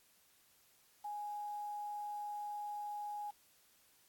sine tone with quantisation, 830 Hz, G#5, 1 cent flat, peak -40 dBFS, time 1.04-3.31 s, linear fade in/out 10 ms, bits 10, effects white hiss -69 dBFS RMS until 4.08 s + AAC 64 kbps

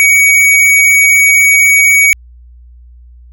square tone, 2252 Hz, C#7, 27 cents sharp, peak -5 dBFS, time 0-2.13 s, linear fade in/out 0 ms, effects added 60 Hz sine -34 dBFS peak until 3.32 s

